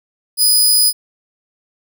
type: tone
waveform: 15% pulse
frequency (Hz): 4978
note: D#8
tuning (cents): 0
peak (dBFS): -3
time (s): 0.37-0.93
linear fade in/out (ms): 50
effects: none